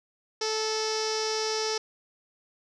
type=tone with low-pass filter; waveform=sawtooth; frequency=437.2 Hz; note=A4; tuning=11 cents flat; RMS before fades=-29 dBFS; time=0.41-1.78 s; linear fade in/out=5 ms; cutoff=5400 Hz; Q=7.7; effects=none